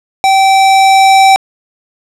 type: tone with level ramp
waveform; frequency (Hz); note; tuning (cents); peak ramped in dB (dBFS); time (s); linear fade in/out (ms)
square; 774; G5; -22; -6 to -3; 0.24-1.36; 0
effects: low-pass 8000 Hz 12 dB/octave + 7-bit